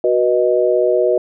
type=chord; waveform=sine; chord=B major; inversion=second; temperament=equal with one note detuned; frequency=370 / 486.5 / 622.3 Hz; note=F#4 / B4 / D#5; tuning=0 / -26 / 0 cents; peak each=-16 dBFS; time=0.04-1.18 s; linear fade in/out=2 ms; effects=none